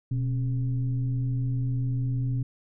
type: tone with frequency modulation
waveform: sine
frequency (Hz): 124.5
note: B2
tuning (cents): +14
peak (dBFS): -24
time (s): 0.11-2.43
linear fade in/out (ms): 5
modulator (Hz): 148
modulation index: 0.46
effects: none